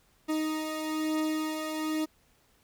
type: beating tone pair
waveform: 40% pulse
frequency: 310.6 / 311.7 Hz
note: D#4 / D#4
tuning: -3 / +3 cents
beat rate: 1.1 Hz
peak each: -35 / -29 dBFS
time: 0.28-2.06 s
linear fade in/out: 20 ms
effects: pink hiss -66 dBFS RMS until 2.63 s